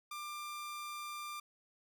sawtooth tone, 1190 Hz, D6, 22 cents sharp, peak -38 dBFS, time 0.11-1.4 s, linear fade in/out 5 ms, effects 13-bit

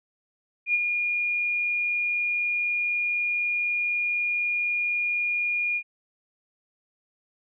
sine tone with ADSR envelope, 2428 Hz, D#7, 43 cents flat, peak -18 dBFS, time 0.66-5.83 s, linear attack 81 ms, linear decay 33 ms, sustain -5 dB, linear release 67 ms, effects none

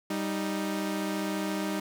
sawtooth tone pair together, 195.98 / 311.1 Hz, G3 / D#4, 0 / 0 cents, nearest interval minor sixth, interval 800 cents, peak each -28 / -28 dBFS, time 0.1-1.8 s, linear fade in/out 5 ms, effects none

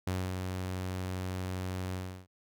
sawtooth tone with ADSR envelope, 92.5 Hz, F#2, in tune, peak -26 dBFS, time 0.07-2.27 s, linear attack 4 ms, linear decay 250 ms, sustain -4 dB, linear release 330 ms, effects none

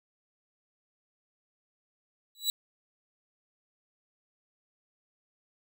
sawtooth tone with exponential growth, 3928 Hz, B7, 10 cents flat, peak -19 dBFS, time 2.35-2.5 s, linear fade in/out 1 ms, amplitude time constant 32 ms, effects none

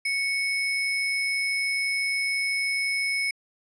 sine tone with sample-and-hold, 2217 Hz, C#7, in tune, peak -23 dBFS, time 0.05-3.31 s, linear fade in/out 5 ms, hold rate 7350 Hz, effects resampled to 22050 Hz

